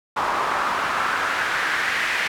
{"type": "noise with band-pass filter sweep", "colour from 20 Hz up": "pink", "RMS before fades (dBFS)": -23, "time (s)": [0.16, 2.28], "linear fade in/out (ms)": 10, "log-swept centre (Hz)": [1000, 2000], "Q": 2.4, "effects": []}